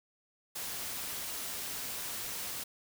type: noise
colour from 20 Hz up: white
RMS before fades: -39 dBFS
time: 0.55-2.64 s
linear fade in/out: 10 ms
effects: none